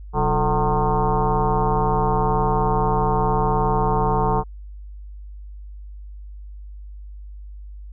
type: tone with frequency modulation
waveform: sine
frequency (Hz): 440.1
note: A4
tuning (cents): 0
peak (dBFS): -16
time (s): 0.13-4.44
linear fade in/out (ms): 50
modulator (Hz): 157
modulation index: 4
effects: added 50 Hz sine -34 dBFS peak until 7.92 s